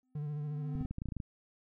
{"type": "tone with exponential growth", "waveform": "triangle", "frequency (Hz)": 255.6, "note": "C4", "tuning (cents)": -40, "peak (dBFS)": -35, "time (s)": [0.03, 0.86], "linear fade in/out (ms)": 1, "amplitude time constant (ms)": 180}
{"type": "tone with vibrato", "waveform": "triangle", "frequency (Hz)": 148.3, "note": "D3", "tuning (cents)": 17, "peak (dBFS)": -33, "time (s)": [0.15, 0.83], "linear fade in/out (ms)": 5, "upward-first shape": "sine", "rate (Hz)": 14, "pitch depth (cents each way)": 35}
{"type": "clicks", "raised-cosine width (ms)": 5, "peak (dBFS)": -26, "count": 11, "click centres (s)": [0.754, 0.81, 0.851, 0.91, 0.984, 1.019, 1.057, 1.087, 1.122, 1.167, 1.202]}
{"effects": []}